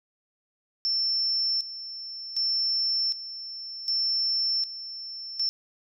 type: tone with tremolo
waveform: sine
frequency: 5370 Hz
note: E8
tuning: 31 cents sharp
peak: -23 dBFS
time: 0.85-5.49 s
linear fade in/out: 0 ms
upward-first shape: square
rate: 0.66 Hz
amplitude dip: 75%
effects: none